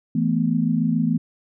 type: chord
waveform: sine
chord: E suspended fourth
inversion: none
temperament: equal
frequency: 164.81 / 220 / 246.9 Hz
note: E3 / A3 / B3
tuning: 0 / 0 / 0 cents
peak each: -22 dBFS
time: 0.15-1.18 s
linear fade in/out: 5 ms
effects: none